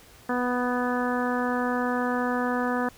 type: harmonic tone with a mistuned harmonic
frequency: 246.9 Hz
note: B3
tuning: in tune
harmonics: 1 / 2 / 3 / 4 / 5 / 6 / 7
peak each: -27 / -30 / -32 / -33 / -34 / -35 / -35 dBFS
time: 0.29-2.89 s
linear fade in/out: 5 ms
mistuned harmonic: 6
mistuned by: +17 cents
effects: pink hiss -52 dBFS RMS until 2.97 s